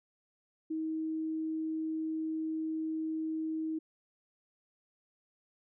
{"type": "tone", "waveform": "sine", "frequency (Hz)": 317.3, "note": "D#4", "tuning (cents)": 34, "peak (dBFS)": -32, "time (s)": [0.7, 3.79], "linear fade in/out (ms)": 10, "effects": []}